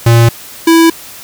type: tone pair in turn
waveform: square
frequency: 116.54 / 329.6 Hz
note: A#2 / E4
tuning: 0 / 0 cents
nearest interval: octave + tritone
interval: 1800 cents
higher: second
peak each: -4 dBFS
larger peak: neither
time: 0.06-0.29 / 0.67-0.9 s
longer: neither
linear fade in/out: 5 ms
effects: white hiss -31 dBFS RMS until 1.23 s